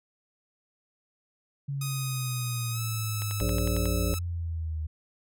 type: exponential sweep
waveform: sine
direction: down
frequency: 141.2 to 77.1 Hz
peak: -29 dBFS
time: 1.68-4.87 s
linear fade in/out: 10 ms
type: tone with pitch glide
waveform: 5% pulse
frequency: 1249 to 1304.3 Hz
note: D#6 to E6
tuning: +6 to -19 cents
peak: -23 dBFS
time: 1.81-4.19 s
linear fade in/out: 5 ms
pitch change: +75 cents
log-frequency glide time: 2.71-2.8 s
type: click train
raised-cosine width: 0.3 ms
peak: -23 dBFS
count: 8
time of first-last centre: 3.22-3.856 s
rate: 11 Hz
type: harmonic tone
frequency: 58.27 Hz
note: A#1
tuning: in tune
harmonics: 1 / 3 / 5 / 7 / 9 / 10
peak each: -28 / -33 / -35 / -36 / -38 / -38 dBFS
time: 3.41-4.14 s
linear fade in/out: 0 ms
effects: none